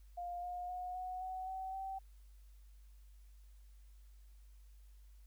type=tone with pitch steps; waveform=sine; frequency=704 / 714.7 / 725.5 / 736.4 / 747.6 / 758.9 / 770.4 Hz; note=F5 / F5 / F#5 / F#5 / F#5 / F#5 / G5; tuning=+14 / +40 / -34 / -8 / +18 / +44 / -30 cents; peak=-40 dBFS; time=0.17-1.99 s; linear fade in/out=10 ms; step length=260 ms; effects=added 50 Hz sine -56 dBFS peak until 5.26 s + white hiss -75 dBFS RMS until 5.26 s